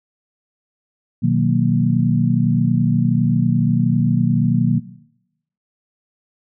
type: chord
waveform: sine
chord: B major seventh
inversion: none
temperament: equal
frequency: 123.47 / 155.56 / 185 / 233.1 Hz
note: B2 / D#3 / F#3 / A#3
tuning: 0 / 0 / 0 / 0 cents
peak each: -19 dBFS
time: 1.22-4.8 s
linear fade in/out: 20 ms
effects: noise-tail reverb RT60 0.8 s tail -17 dB re dry